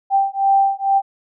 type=beating tone pair; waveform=sine; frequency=784 / 786.2 Hz; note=G5 / G5; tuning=0 / +5 cents; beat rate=2.2 Hz; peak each=-16 dBFS; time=0.1-1.02 s; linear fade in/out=50 ms; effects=none

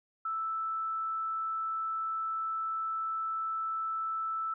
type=tone; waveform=sine; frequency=1318.5 Hz; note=E6; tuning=in tune; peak=-31 dBFS; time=0.25-4.54 s; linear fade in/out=5 ms; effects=none

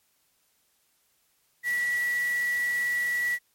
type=tone in noise; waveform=sine; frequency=1945 Hz; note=B6; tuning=27 cents flat; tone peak=-24 dBFS; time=1.63-3.39 s; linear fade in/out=50 ms; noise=white; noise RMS=-42 dBFS; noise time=1.63-3.39 s; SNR=+15 dB; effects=white hiss -69 dBFS RMS until 3.54 s + MP3 64 kbps

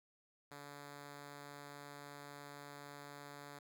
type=tone; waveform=5% pulse; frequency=143.7 Hz; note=D3; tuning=37 cents flat; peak=-39 dBFS; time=0.51-3.59 s; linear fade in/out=5 ms; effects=none

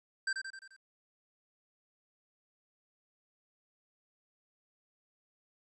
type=tone with echo; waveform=square; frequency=1568 Hz; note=G6; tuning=in tune; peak=-31 dBFS; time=0.27-0.33 s; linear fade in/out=5 ms; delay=87 ms; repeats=5; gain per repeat=-5 dB; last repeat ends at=0.765 s; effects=resampled to 22050 Hz + 12-bit

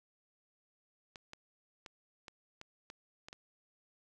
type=clicks; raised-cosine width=0.2 ms; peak=-30 dBFS; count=8; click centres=1.158 / 1.334 / 1.862 / 2.282 / 2.614 / 2.901 / 3.285 / 3.329 s; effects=none

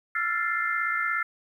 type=chord; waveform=sine; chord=F major seventh; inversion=third; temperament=equal with one note detuned; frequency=1340 / 1396.9 / 1760 / 2093 Hz; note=E6 / F6 / A6 / C7; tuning=+28 / 0 / 0 / 0 cents; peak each=-30 dBFS; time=0.15-1.23 s; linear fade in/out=5 ms; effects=10-bit

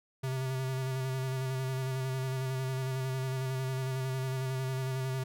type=tone with vibrato; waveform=square; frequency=131.2 Hz; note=C3; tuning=5 cents sharp; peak=-32 dBFS; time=0.23-5.24 s; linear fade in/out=10 ms; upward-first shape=square; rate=11 Hz; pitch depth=20 cents each way; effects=none

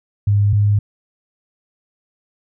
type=tone pair in turn; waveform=sine; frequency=102.1 / 103.05 Hz; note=G#2 / G#2; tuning=-29 / -13 cents; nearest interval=unison; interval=16 cents; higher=second; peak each=-11 dBFS; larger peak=neither; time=0.27-0.53 / 0.53-0.79 s; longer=neither; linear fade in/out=5 ms; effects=none

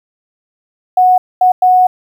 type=tone bursts at uneven times; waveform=sine; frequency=735 Hz; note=F#5; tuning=12 cents flat; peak=-5 dBFS; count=3; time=0.97-1.18 / 1.41-1.52 / 1.62-1.87 s; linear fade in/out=5 ms; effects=7-bit

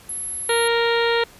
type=tone; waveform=sine; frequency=11175 Hz; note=F9; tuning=in tune; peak=-26 dBFS; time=0.09-0.68 s; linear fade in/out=5 ms
type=harmonic tone; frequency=466.2 Hz; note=A#4; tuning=in tune; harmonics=1 / 2 / 3 / 4 / 5 / 6 / 7 / 8 / 9; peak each=-19 / -25 / -27 / -26 / -31 / -32 / -31 / -31 / -32 dBFS; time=0.49-1.24 s; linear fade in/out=5 ms
effects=pink hiss -47 dBFS RMS until 1.39 s + resampled to 32000 Hz

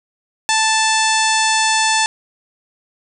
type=harmonic tone; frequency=880 Hz; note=A5; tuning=in tune; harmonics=1 / 2 / 3 / 4 / 5 / 6 / 7 / 8 / 9 / 10; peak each=-17 / -20 / -22 / -23 / -24 / -25 / -25 / -26 / -27 / -27 dBFS; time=0.49-2.06 s; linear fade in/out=0 ms; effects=none

